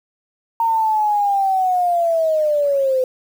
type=linear sweep; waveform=sine; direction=down; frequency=922 to 508 Hz; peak=-14 dBFS; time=0.6-3.04 s; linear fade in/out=2 ms; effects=7-bit